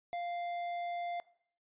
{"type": "tone with tanh clipping", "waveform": "sine", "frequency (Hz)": 697, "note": "F5", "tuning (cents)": -4, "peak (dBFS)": -37, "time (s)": [0.13, 1.2], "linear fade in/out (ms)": 0, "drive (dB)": 11, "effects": ["noise-tail reverb RT60 0.6 s tail -20 dB re dry", "resampled to 8000 Hz"]}